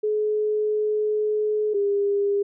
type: tone pair in turn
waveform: sine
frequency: 425.1 / 403.5 Hz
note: G#4 / G#4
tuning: +40 / -50 cents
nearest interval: minor second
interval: 90 cents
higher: first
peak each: -20 / -19 dBFS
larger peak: second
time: 0.03-1.74 / 1.74-2.43 s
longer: first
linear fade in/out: 10 ms
effects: none